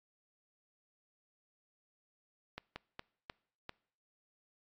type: slowing click train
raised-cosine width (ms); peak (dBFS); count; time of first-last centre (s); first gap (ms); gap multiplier
0.3; -26; 5; 2.58-3.694; 180; 1.3
effects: noise-tail reverb RT60 0.6 s tail -24 dB re dry + AAC 64 kbps